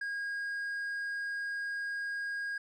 triangle tone, 1632 Hz, G#6, 31 cents flat, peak -32 dBFS, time 0.01-2.58 s, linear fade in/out 5 ms, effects resampled to 24000 Hz

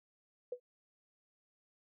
sine tone with exponential decay, 493.9 Hz, B4, in tune, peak -33 dBFS, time 0.52-0.6 s, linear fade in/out 5 ms, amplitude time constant 17 ms, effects none

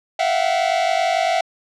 45% pulse tone cluster, 659 / 706 / 757 Hz, E5 / F5 / F#5, -1 / +19 / +39 cents, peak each -21 dBFS, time 0.19-1.41 s, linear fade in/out 5 ms, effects low-pass 5000 Hz 12 dB/octave

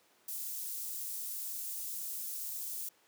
white high-pass noise, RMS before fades -40 dBFS, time 0.28-2.89 s, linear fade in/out 5 ms, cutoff 8000 Hz, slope 12 dB/octave, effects pink hiss -67 dBFS RMS until 3.07 s + high-pass 300 Hz 12 dB/octave

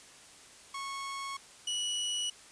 sawtooth tone pair in turn, 1100 / 2937 Hz, C#6 / F#7, -14 / -13 cents, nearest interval octave + perfect fourth, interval 1701 cents, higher second, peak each -33 / -28 dBFS, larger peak second, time 0.74-1.37 / 1.67-2.3 s, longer neither, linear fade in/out 5 ms, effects white hiss -54 dBFS RMS until 2.51 s + resampled to 22050 Hz

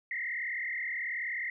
sine tone with frequency modulation, 1988 Hz, B6, 11 cents sharp, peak -32 dBFS, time 0.11-1.5 s, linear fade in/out 2 ms, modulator 38.8 Hz, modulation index 3.6, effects none

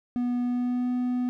triangle tone with pitch glide, 244.6 to 248.3 Hz, B3 to B3, -16 to +9 cents, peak -22 dBFS, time 0.16-1.29 s, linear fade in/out 0 ms, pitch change +25 cents, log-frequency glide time 0.42-0.9 s, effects none

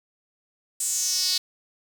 sawtooth tone with high-pass filter sweep, 370 Hz, F#4, in tune, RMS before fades -25 dBFS, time 0.8-1.38 s, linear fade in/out 5 ms, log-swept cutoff 8100 to 4300 Hz, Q 4.7, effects none

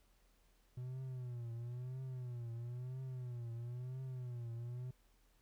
triangle tone with vibrato, 123.47 Hz, B2, in tune, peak -40 dBFS, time 0.77-4.91 s, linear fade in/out 5 ms, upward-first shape triangle, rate 1 Hz, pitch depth 120 cents each way, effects added 41 Hz sine -70 dBFS peak until 5.41 s + pink hiss -75 dBFS RMS until 5.41 s

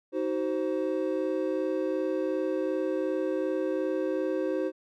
triangle chord, C diminished, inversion first, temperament just, 314 / 376.7 / 523.3 Hz, Eb4 / Gb4 / C5, +16 / +31 / 0 cents, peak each -29 dBFS, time 0.12-4.72 s, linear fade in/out 50 ms, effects none

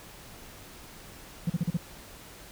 sine tone bursts, 170 Hz, F3, 46 cents flat, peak -21 dBFS, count 5, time 1.47-1.771 s, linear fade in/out 5 ms, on 29 ms, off 39 ms, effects tanh soft clip ceiling -22 dBFS + pink hiss -48 dBFS RMS until 2.51 s

